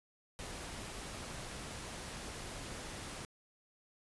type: noise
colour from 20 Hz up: pink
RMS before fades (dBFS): -45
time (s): 0.39-3.25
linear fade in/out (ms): 0
effects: resampled to 24000 Hz